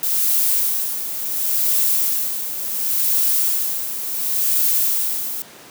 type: noise with tremolo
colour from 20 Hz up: violet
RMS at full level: -17 dBFS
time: 0.03-5.42 s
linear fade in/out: 0 ms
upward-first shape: sine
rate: 0.7 Hz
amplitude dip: 65%
effects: pink hiss -41 dBFS RMS until 5.7 s + high-pass 200 Hz 12 dB/octave